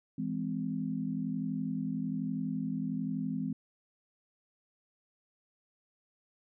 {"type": "chord", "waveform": "sine", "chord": "E augmented", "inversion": "none", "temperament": "just", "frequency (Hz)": [164.81, 206, 257.5], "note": ["E3", "G#3", "B#3"], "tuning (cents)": [0, -14, -28], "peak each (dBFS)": [-37, -36, -35], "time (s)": [0.18, 3.53], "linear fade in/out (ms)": 5, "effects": []}